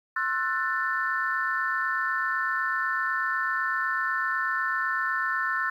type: chord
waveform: sine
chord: F# half-diminished seventh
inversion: second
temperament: just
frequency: 1065.6 / 1332 / 1480 / 1776 Hz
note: C6 / E6 / F#6 / A6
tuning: +31 / +18 / 0 / +16 cents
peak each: -32 / -30 / -30 / -28 dBFS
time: 0.16-5.7 s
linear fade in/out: 5 ms
effects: tanh soft clip ceiling -14 dBFS + 10-bit